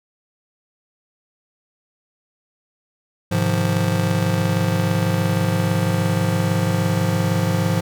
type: chord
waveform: square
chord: F minor seventh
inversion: first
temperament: just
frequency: 104.77 / 130.96 / 157.15 / 174.61 Hz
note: Ab2 / C3 / Eb3 / F3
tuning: +16 / +2 / +18 / 0 cents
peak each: -22 / -27 / -26 / -22 dBFS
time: 3.31-7.81 s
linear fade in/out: 10 ms
effects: none